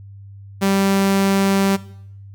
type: tone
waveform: sawtooth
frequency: 195.6 Hz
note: G3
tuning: 4 cents flat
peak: -11 dBFS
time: 0.61-1.77 s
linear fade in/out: 20 ms
effects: noise-tail reverb RT60 0.7 s tail -18 dB re dry + added 99 Hz sine -36 dBFS peak until 2.34 s